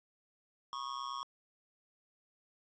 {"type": "tone with amplitude modulation", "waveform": "square", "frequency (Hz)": 1100, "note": "C#6", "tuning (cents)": -14, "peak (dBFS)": -35, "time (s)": [0.73, 1.23], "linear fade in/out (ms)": 0, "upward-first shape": "sine", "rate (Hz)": 129, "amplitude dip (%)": 95, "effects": ["resampled to 16000 Hz", "11-bit"]}